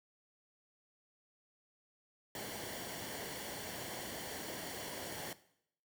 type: noise with comb filter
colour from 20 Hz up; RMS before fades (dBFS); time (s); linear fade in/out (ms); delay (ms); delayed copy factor
pink; -44; 2.35-5.33; 2; 0.79; -0.55
effects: noise-tail reverb RT60 0.7 s tail -17 dB re dry + high-pass 80 Hz 12 dB/octave